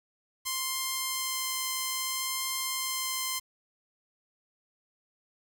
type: tone with vibrato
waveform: 5% pulse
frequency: 1046.5 Hz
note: C6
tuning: in tune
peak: -18 dBFS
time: 0.45-3.4 s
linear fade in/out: 20 ms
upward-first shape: sine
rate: 0.6 Hz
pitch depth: 8 cents each way
effects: 9-bit